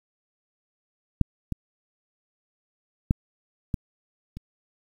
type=clicks; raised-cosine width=5 ms; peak=-6 / -15 / -7 / -13 / -24 dBFS; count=5; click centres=1.213 / 1.523 / 3.109 / 3.742 / 4.37 s; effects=8-bit